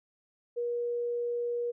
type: tone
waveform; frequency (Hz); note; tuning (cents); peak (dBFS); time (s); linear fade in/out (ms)
sine; 478.2; A#4; +44; -29; 0.56-1.72; 20
effects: none